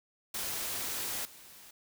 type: noise with level steps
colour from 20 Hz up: white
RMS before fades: -36 / -53 dBFS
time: 0.34-1.71 s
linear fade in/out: 5 ms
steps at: 1.25 s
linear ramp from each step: 2 ms
effects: none